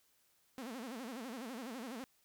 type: tone with vibrato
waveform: sawtooth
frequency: 242.9 Hz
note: B3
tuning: 29 cents flat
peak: -39 dBFS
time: 0.58-2.04 s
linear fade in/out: 0 ms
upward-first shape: sine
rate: 12 Hz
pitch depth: 200 cents each way
effects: white hiss -73 dBFS RMS until 2.24 s